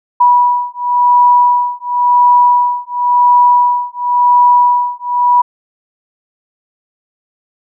sine beating tone pair, 976 / 976.94 Hz, B5 / B5, -21 / -19 cents, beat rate 0.94 Hz, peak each -10 dBFS, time 0.2-5.42 s, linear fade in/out 10 ms, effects none

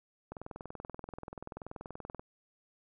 click train, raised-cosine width 1 ms, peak -28 dBFS, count 40, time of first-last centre 0.32-2.195 s, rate 20.8 Hz, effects none

